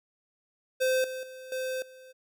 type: tone with level steps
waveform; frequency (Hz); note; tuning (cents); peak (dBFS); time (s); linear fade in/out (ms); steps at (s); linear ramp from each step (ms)
square; 517; C5; -21; -24 / -35 / -43 / -31 / -49; 0.8-2.13; 20; 1.04 / 1.23 / 1.52 / 1.82; 2
effects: none